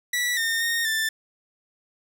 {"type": "tone with pitch steps", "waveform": "sawtooth", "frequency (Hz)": [1952, 1824, 1847, 1771], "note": ["B6", "A#6", "A#6", "A6"], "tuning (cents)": [-21, -38, -16, 11], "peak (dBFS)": -19, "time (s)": [0.13, 1.09], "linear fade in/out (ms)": 5, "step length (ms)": 240, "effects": []}